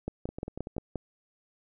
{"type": "two click trains", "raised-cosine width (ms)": 2, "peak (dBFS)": [-19, -24], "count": [6, 6], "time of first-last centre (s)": [[0.08, 0.957], [0.29, 0.766]], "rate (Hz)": [5.7, 10.5], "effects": []}